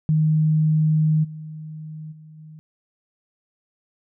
sine tone with level steps, 155.56 Hz, D#3, in tune, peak -15 / -32 / -41 / -39 dBFS, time 0.09-2.59 s, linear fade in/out 0 ms, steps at 1.23 / 2.11 / 2.37 s, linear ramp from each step 20 ms, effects none

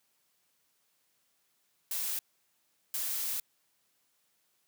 blue noise bursts at uneven times, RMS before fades -34 dBFS, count 2, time 1.91-2.19 / 2.94-3.4 s, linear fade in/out 2 ms, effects white hiss -74 dBFS RMS until 4.67 s + high-pass 100 Hz 12 dB/octave

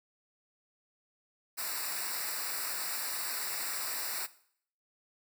white noise with comb filter, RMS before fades -36 dBFS, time 1.57-4.27 s, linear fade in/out 20 ms, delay 0.31 ms, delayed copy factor -1, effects noise-tail reverb RT60 0.6 s tail -17 dB re dry

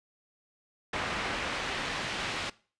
brown noise with band-pass filter sweep, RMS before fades -34 dBFS, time 0.93-2.5 s, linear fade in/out 5 ms, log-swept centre 2100 to 3200 Hz, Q 0.84, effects noise-tail reverb RT60 0.4 s tail -21 dB re dry + resampled to 22050 Hz

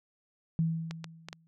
sine tone with exponential decay, 163.3 Hz, E3, 16 cents flat, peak -23 dBFS, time 0.59-1.47 s, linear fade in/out 0 ms, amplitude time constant 190 ms
clicks, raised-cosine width 0.2 ms, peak -22 dBFS, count 4, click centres 0.91 / 1.043 / 1.286 / 1.329 s
effects none

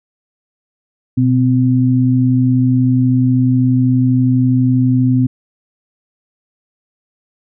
sine tone pair together, 124 / 256.2 Hz, B2 / C4, +7 / -36 cents, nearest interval octave + minor second, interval 1257 cents, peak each -12 dBFS, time 1.17-5.27 s, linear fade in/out 10 ms, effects none

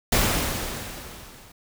pink noise with level ramp, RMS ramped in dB -19 to -49 dBFS, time 0.12-1.52 s, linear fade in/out 5 ms, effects none

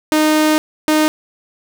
sawtooth tone bursts at uneven times, 308.2 Hz, D#4, 16 cents flat, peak -7 dBFS, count 2, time 0.12-0.58 / 0.88-1.08 s, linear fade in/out 0 ms, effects none

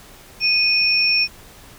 sine tone pair together, 2489 / 5429 Hz, D#7 / F8, 0 / -50 cents, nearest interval octave + major second, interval 1350 cents, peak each -17 dBFS, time 0.4-1.28 s, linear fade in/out 50 ms, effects pink hiss -44 dBFS RMS until 1.78 s

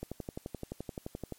click train, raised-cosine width 2 ms, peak -24 dBFS, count 16, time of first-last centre 0.03-1.323 s, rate 11.6 Hz, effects white hiss -62 dBFS RMS until 1.38 s + MP3 64 kbps

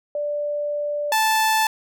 sine / sawtooth tone pair in turn, 587.3 / 877 Hz, D5 / A5, 0 / -6 cents, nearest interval perfect fifth, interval 694 cents, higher second, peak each -22 / -13 dBFS, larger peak second, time 0.15-1.12 / 1.12-1.67 s, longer first, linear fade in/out 2 ms, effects none

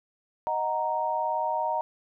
sine chord, D# minor, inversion none, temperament equal, 622.3 / 740 / 932.3 Hz, D#5 / F#5 / A#5, 0 / 0 / 0 cents, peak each -31 / -32 / -27 dBFS, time 0.47-1.81 s, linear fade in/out 0 ms, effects none

